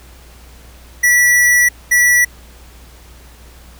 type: tone bursts at uneven times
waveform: square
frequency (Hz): 1951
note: B6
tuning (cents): -22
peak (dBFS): -9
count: 2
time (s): 1.03-1.69 / 1.91-2.25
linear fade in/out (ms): 10
effects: added 60 Hz sine -39 dBFS peak until 3.79 s + pink hiss -44 dBFS RMS until 3.79 s